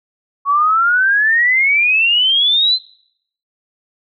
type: exponential sweep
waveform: sine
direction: up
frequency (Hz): 1108 to 4128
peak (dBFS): -10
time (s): 0.45-2.79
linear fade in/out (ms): 50
effects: noise-tail reverb RT60 0.7 s tail -23 dB re dry